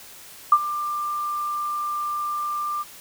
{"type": "tone with ADSR envelope", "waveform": "sine", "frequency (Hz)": 1189, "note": "D6", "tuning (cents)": 21, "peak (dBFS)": -8, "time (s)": [0.52, 2.84], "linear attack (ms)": 4, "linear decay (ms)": 53, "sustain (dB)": -16, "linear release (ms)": 29, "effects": ["white hiss -44 dBFS RMS until 3 s"]}